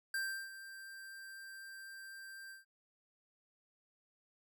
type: tone with ADSR envelope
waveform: square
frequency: 1576 Hz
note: G6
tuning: 9 cents sharp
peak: -35 dBFS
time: 0.14-2.65 s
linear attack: 3 ms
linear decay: 350 ms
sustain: -14 dB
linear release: 140 ms
effects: none